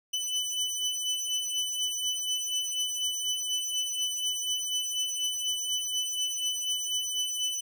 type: beating tone pair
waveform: 25% pulse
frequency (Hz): 2997 / 3001.1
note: F#7 / F#7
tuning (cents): +22 / +24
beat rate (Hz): 4.1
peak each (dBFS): -27 / -30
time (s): 0.13-7.61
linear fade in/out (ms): 10
effects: none